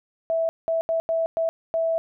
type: tone bursts at uneven times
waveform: sine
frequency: 656 Hz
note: E5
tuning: 9 cents flat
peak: -20 dBFS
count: 6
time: 0.3-0.49 / 0.68-0.81 / 0.89-1 / 1.09-1.26 / 1.37-1.49 / 1.74-1.98 s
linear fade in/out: 0 ms
effects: none